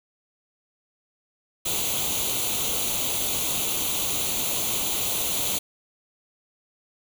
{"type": "noise with comb filter", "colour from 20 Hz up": "white", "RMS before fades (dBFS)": -26, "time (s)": [1.65, 5.59], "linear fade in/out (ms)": 10, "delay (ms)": 0.29, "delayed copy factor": 0.75, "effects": []}